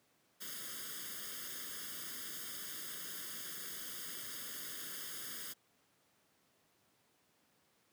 white noise with comb filter, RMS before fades -45 dBFS, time 0.4-5.54 s, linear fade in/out 20 ms, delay 0.6 ms, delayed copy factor +0.9, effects pink hiss -73 dBFS RMS until 7.92 s + high-pass 150 Hz 12 dB/octave

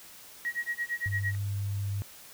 sine tone with tremolo, 1900 Hz, A#6, 33 cents sharp, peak -27 dBFS, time 0.45-1.35 s, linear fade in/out 0 ms, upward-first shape sine, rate 8.8 Hz, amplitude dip 100%
sine tone, 100.3 Hz, G2, 40 cents sharp, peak -29 dBFS, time 1.06-2.02 s, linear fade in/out 0 ms
effects white hiss -50 dBFS RMS until 2.33 s

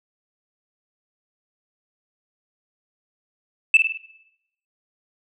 sine tone with echo, 2638 Hz, E7, 1 cent sharp, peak -7 dBFS, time 3.74-3.77 s, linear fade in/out 2 ms, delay 51 ms, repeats 4, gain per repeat -6 dB, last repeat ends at 3.974 s, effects noise-tail reverb RT60 0.8 s tail -17 dB re dry + tanh soft clip ceiling -5 dBFS

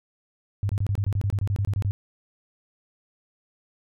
sine tone bursts, 100 Hz, G2, 35 cents sharp, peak -21 dBFS, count 15, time 0.63-1.91 s, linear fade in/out 0 ms, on 62 ms, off 25 ms, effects none

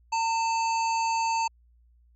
harmonic tone with a mistuned harmonic, 910 Hz, A#5, 42 cents flat, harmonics 1 / 3 / 5 / 7 / 8, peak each -24 / -34 / -38 / -41 / -42 dBFS, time 0.12-1.48 s, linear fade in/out 10 ms, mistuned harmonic 3, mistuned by -64 cents, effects added 59 Hz sine -57 dBFS peak until 2.15 s

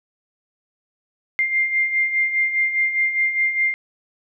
sine beating tone pair, 2100 / 2104.9 Hz, C7 / C7, +6 / +10 cents, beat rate 4.9 Hz, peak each -25 / -18 dBFS, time 1.39-3.74 s, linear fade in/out 0 ms, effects none

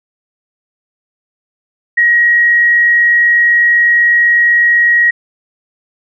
sine tone with frequency modulation, 1896 Hz, A#6, 29 cents sharp, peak -6 dBFS, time 1.97-5.11 s, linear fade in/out 10 ms, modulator 57.8 Hz, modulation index 0.22, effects none

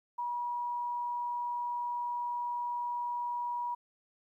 sine tone, 964 Hz, B5, 42 cents flat, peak -32 dBFS, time 0.18-3.75 s, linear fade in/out 10 ms, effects 12-bit

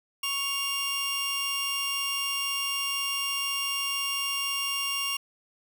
sawtooth tone pair together, 1108.8 / 2794 Hz, C#6 / F7, 0 / 0 cents, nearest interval octave + major third, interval 1600 cents, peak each -31 / -25 dBFS, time 0.23-5.17 s, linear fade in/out 5 ms, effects none

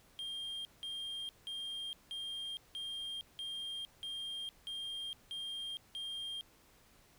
triangle tone bursts, 3205 Hz, G7, 38 cents sharp, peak -38 dBFS, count 10, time 0.19-6.41 s, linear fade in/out 0 ms, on 460 ms, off 180 ms, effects pink hiss -65 dBFS RMS until 7.18 s

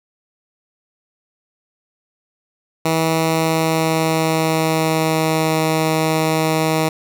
10% pulse tone with pitch glide, 161.5 to 158.63 Hz, E3 to D#3, -35 to +34 cents, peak -7 dBFS, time 2.85-6.89 s, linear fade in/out 5 ms, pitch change -31 cents, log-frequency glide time 3.28-5.54 s, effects none

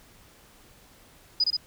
sine tone with echo, 4964 Hz, D#8, 5 cents flat, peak -19 dBFS, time 1.4-1.44 s, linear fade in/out 5 ms, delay 64 ms, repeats 2, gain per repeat -2 dB, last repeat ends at 1.568 s, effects pink hiss -55 dBFS RMS until 1.66 s

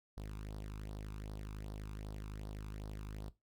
sawtooth tone with flanger, 51.91 Hz, G#1, in tune, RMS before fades -45 dBFS, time 0.17-3.3 s, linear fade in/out 5 ms, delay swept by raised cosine 0.2 to 0.83 ms, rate 2.6 Hz, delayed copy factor +0.7, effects noise-tail reverb RT60 0.2 s tail -17 dB re dry

